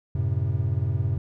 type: chord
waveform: triangle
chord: F# diminished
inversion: none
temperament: equal with one note detuned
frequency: 92.5 / 110 / 132.26 Hz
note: F#2 / A2 / C3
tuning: 0 / 0 / +19 cents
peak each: -24 / -25 / -25 dBFS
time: 0.15-1.18 s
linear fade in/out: 5 ms
effects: none